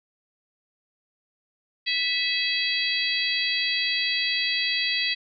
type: harmonic tone with a mistuned harmonic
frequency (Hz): 659.3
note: E5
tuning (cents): 0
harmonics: 3 / 4 / 5 / 6 / 7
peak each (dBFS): -29 / -29 / -29 / -29 / -29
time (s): 1.86-5.15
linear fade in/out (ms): 20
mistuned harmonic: 4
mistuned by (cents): -38
effects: none